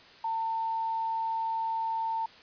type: tone with quantisation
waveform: sine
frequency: 900 Hz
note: A5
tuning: 39 cents sharp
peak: -28 dBFS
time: 0.24-2.26 s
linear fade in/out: 5 ms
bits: 9
effects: white hiss -53 dBFS RMS until 2.42 s + resampled to 11025 Hz